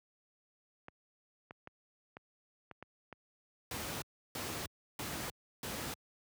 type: clicks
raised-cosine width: 0.5 ms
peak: -32 dBFS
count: 7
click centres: 0.884 / 1.509 / 1.674 / 2.169 / 2.713 / 2.826 / 3.127 s
type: noise bursts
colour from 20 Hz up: pink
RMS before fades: -40 dBFS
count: 4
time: 3.71-5.94 s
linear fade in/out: 2 ms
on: 310 ms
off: 330 ms
effects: high-pass 80 Hz 12 dB/octave